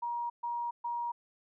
sine tone bursts, 949 Hz, A#5, 31 cents sharp, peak -32 dBFS, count 3, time 0.02-1.12 s, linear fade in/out 10 ms, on 280 ms, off 130 ms, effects none

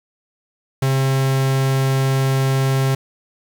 45% pulse tone, 134 Hz, C3, 42 cents sharp, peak -15 dBFS, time 0.82-2.95 s, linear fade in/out 5 ms, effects 7-bit

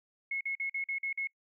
sine tone bursts, 2178 Hz, C#7, 31 cents flat, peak -31 dBFS, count 7, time 0.31-1.273 s, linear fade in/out 5 ms, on 99 ms, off 45 ms, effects noise-tail reverb RT60 0.1 s tail -25 dB re dry

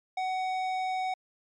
sine tone with tanh clipping, 748 Hz, F#5, 19 cents sharp, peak -30 dBFS, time 0.17-1.14 s, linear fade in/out 5 ms, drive 13 dB, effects MP3 96 kbps

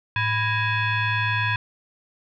sine tone with frequency modulation, 771 Hz, G5, 29 cents flat, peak -20 dBFS, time 0.16-1.56 s, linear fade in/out 2 ms, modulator 880 Hz, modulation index 2.4, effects none

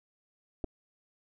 clicks, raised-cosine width 2 ms, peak -22 dBFS, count 2, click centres 0.641 / 0.644 s, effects none

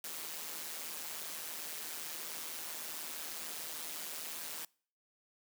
white noise with amplitude modulation, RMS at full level -40 dBFS, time 0.04-4.65 s, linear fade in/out 2 ms, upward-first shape sine, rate 159 Hz, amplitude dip 65%, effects noise-tail reverb RT60 0.5 s tail -26 dB re dry + high-pass 200 Hz 12 dB/octave

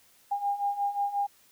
sine beating tone pair, 804 / 809.6 Hz, G5 / G#5, +44 / -44 cents, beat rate 5.6 Hz, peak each -32 / -28 dBFS, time 0.31-1.27 s, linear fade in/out 10 ms, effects white hiss -61 dBFS RMS until 1.51 s

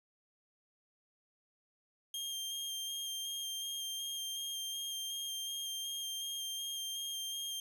sawtooth tone with vibrato, 3200 Hz, G7, 35 cents sharp, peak -35 dBFS, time 2.14-7.6 s, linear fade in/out 2 ms, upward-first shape square, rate 2.7 Hz, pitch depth 12 cents each way, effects none

